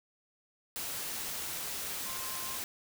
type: tone in noise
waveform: sine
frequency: 1051 Hz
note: C6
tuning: 7 cents sharp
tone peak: -46 dBFS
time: 2.06-2.57 s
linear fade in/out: 0 ms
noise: white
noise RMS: -38 dBFS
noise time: 0.76-2.64 s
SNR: -11 dB
effects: none